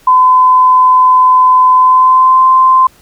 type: tone with pitch glide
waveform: sine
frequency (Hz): 1017 to 1038.4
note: C6 to C6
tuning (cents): -50 to -13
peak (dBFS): -3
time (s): 0.07-2.87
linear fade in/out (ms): 5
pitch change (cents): +37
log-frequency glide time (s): 1.75-2.45
effects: pink hiss -45 dBFS RMS until 3.01 s